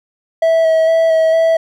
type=tone with vibrato; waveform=triangle; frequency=649 Hz; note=E5; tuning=27 cents flat; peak=-7 dBFS; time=0.42-1.57 s; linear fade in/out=5 ms; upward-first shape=square; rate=2.2 Hz; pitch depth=14 cents each way; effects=none